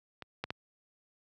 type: clicks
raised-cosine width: 0.3 ms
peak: -26 / -18 / -19 dBFS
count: 3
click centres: 0.223 / 0.44 / 0.505 s
effects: high-pass 80 Hz 12 dB/octave